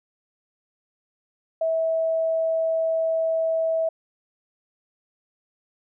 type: tone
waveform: sine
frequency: 650 Hz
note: E5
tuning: 24 cents flat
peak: -20 dBFS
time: 1.61-3.89 s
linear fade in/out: 5 ms
effects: none